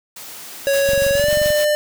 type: high-pass noise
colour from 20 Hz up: white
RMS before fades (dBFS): -35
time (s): 0.16-0.76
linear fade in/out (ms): 5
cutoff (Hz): 130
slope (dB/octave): 12
type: tone with pitch glide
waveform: square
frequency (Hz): 554.4 to 597.6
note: C#5 to D5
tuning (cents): 0 to +30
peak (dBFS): -15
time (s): 0.67-1.75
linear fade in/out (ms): 0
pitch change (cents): +130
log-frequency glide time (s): 1.12-1.31
type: noise with tremolo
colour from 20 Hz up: white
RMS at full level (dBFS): -27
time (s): 0.73-1.65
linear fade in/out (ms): 5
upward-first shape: triangle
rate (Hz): 7.1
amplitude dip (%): 55
type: click train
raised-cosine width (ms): 5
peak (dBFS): -17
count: 15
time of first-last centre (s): 0.89-1.504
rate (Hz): 22.8
effects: none